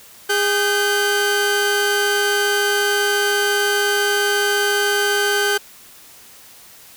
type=tone pair together; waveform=sawtooth; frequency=409 / 1541.7 Hz; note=G#4 / G6; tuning=-26 / -29 cents; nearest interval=octave + major seventh; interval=2297 cents; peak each=-15 dBFS; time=0.29-5.58 s; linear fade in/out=10 ms; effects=white hiss -44 dBFS RMS until 6.96 s